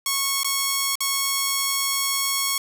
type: tone with dropouts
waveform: 5% pulse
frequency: 1101 Hz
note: C#6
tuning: 12 cents flat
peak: -9 dBFS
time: 0.06-2.58 s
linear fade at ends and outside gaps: 2 ms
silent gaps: 0.433-0.445 / 0.955-1.005 s
effects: none